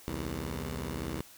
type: beating tone pair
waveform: 10% pulse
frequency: 64.9 / 80.9 Hz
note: C2 / E2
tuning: -13 / -32 cents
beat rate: 16 Hz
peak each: -29 dBFS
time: 0.08-1.21 s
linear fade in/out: 0 ms
effects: white hiss -54 dBFS RMS until 1.37 s